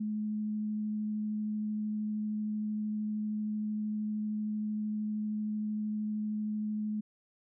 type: tone with vibrato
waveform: sine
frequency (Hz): 212.7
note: G#3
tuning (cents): +42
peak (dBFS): -31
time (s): 0-7.01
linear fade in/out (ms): 10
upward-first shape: triangle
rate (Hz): 13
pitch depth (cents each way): 9
effects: none